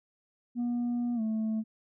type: tone with pitch glide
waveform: sine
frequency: 240.8 to 219.5 Hz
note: B3 to A3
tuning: -44 to -4 cents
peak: -25 dBFS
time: 0.55-1.64 s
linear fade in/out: 50 ms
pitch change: -160 cents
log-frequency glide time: 1.15-1.21 s
effects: tanh soft clip ceiling -27 dBFS